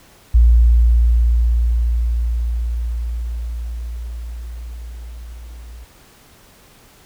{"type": "tone with level ramp", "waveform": "sine", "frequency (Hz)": 58.27, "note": "A#1", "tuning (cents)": 0, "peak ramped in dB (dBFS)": [-6, -33], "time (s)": [0.34, 5.85], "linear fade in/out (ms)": 10, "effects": ["pink hiss -48 dBFS RMS until 7.05 s"]}